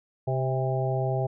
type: harmonic tone with a mistuned harmonic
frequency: 130.7 Hz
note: C3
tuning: 1 cent flat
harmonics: 1 / 3 / 4 / 5 / 6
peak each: -26 / -32 / -35 / -31 / -34 dBFS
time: 0.27-1.27 s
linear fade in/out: 10 ms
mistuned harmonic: 6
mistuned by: +39 cents
effects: none